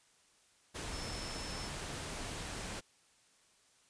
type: tone in noise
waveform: sine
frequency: 5290 Hz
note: E8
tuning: 5 cents sharp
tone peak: -47 dBFS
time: 0.92-1.69 s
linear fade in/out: 20 ms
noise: pink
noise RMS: -42 dBFS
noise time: 0.74-2.81 s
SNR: -8 dB
effects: white hiss -68 dBFS RMS until 3.89 s + resampled to 22050 Hz